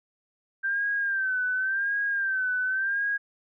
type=tone with vibrato; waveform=sine; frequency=1568 Hz; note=G6; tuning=in tune; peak=-24 dBFS; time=0.63-3.18 s; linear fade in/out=20 ms; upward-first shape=sine; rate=0.91 Hz; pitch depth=79 cents each way; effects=none